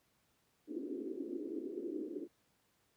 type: band-pass noise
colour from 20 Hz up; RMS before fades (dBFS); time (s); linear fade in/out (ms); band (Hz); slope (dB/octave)
white; -42; 0.67-2.28; 50; 270 to 390; 48
effects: pink hiss -75 dBFS RMS until 2.96 s + high-pass 80 Hz 12 dB/octave